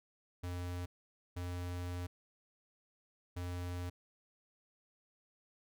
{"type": "tone bursts at uneven times", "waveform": "square", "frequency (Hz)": 88.8, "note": "F2", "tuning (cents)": 29, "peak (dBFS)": -39, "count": 3, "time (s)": [[0.43, 0.86], [1.36, 2.07], [3.36, 3.9]], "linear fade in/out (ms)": 10, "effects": []}